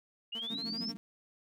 sine linear sweep, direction up, 2794 to 5500 Hz, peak -36 dBFS, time 0.32-0.92 s, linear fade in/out 10 ms
sawtooth tone with tremolo, 228.2 Hz, A#3, 37 cents flat, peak -40 dBFS, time 0.35-0.97 s, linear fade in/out 0 ms, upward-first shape sine, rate 13 Hz, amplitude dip 90%
pink band-pass noise, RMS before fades -43 dBFS, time 0.5-0.97 s, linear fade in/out 0 ms, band 190 to 280 Hz, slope 48 dB/octave
effects none

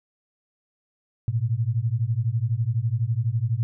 sine beating tone pair, 109.2 / 121.2 Hz, A2 / B2, -13 / -32 cents, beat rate 12 Hz, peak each -24 dBFS, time 1.28-3.63 s, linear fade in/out 0 ms, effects none

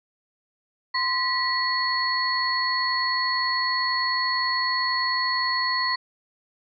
sine tone cluster, 1034 / 1943 / 4368 Hz, C6 / B6 / C#8, -21 / -29 / -26 cents, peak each -26 dBFS, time 0.94-5.96 s, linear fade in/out 10 ms, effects none

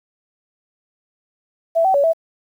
sine tone with pitch steps, 662 / 764 / 565 / 655 Hz, E5 / G5 / C#5 / E5, +7 / -45 / +33 / -11 cents, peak -12 dBFS, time 1.75-2.134 s, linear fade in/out 20 ms, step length 96 ms, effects 8-bit

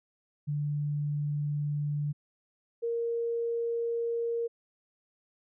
sine tone pair in turn, 146.83 / 466.2 Hz, D3 / A#4, 0 / 0 cents, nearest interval octave + minor sixth, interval 2000 cents, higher second, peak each -28 dBFS, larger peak neither, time 0.47-2.13 / 2.82-4.48 s, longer neither, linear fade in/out 20 ms, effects none

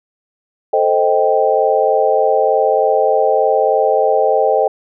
sine chord, A half-diminished seventh, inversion none, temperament equal, 440 / 523.3 / 622.3 / 784 Hz, A4 / C5 / Eb5 / G5, 0 / 0 / 0 / 0 cents, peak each -16 dBFS, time 0.73-4.68 s, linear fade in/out 5 ms, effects none

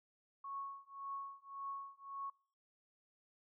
sine tone with tremolo, 1104 Hz, C#6, 7 cents flat, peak -40 dBFS, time 0.44-2.3 s, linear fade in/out 5 ms, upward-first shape triangle, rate 1.8 Hz, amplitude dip 100%, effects noise-tail reverb RT60 0.5 s tail -25 dB re dry

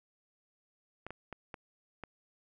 clicks, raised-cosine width 0.5 ms, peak -27 dBFS, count 5, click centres 1.066 / 1.106 / 1.327 / 1.542 / 2.037 s, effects none

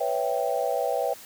sine chord, C# half-diminished seventh, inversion third, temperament equal, 493.9 / 554.4 / 659.3 / 784 Hz, B4 / C#5 / E5 / G5, 0 / 0 / 0 / 0 cents, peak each -29 dBFS, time 0-1.14 s, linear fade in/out 10 ms, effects white hiss -46 dBFS RMS until 1.25 s

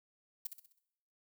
violet noise with echo, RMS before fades -38 dBFS, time 0.45-0.47 s, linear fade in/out 5 ms, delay 64 ms, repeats 5, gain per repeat -7 dB, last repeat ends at 0.79 s, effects noise-tail reverb RT60 0.8 s tail -19 dB re dry

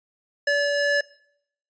square tone pair together, 575 / 1723 Hz, D5 / A6, -37 / -37 cents, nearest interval octave + perfect fifth, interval 1900 cents, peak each -23 dBFS, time 0.47-1.01 s, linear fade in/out 5 ms, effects noise-tail reverb RT60 0.7 s tail -22 dB re dry + resampled to 16000 Hz

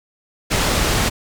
pink low-pass noise, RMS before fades -18 dBFS, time 0.5-1.1 s, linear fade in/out 20 ms, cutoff 9300 Hz, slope 12 dB/octave, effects none

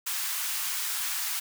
white high-pass noise, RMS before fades -31 dBFS, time 0.06-1.4 s, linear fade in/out 10 ms, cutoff 940 Hz, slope 24 dB/octave, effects none

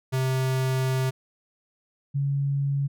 square / sine tone pair in turn, 130.81 / 139.96 Hz, C3 / C#3, 0 / +17 cents, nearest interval minor second, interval 117 cents, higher second, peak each -23 / -22 dBFS, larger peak second, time 0.12-1.11 / 2.14-2.88 s, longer first, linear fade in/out 20 ms, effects none

